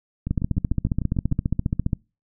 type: two click trains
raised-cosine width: 5 ms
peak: -14 / -9 dBFS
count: 8 / 25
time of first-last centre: 0.27-1.316 / 0.31-1.932 s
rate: 6.69 / 14.8 Hz
effects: noise-tail reverb RT60 0.3 s tail -26 dB re dry